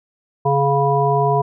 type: harmonic tone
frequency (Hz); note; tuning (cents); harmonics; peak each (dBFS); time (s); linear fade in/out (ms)
140; C#3; +18; 1 / 3 / 5 / 7; -19 / -19 / -19 / -19; 0.45-1.42; 10
effects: none